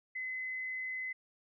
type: tone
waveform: sine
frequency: 2034 Hz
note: C7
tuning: 50 cents flat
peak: -36 dBFS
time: 0.15-1.13 s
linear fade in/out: 10 ms
effects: none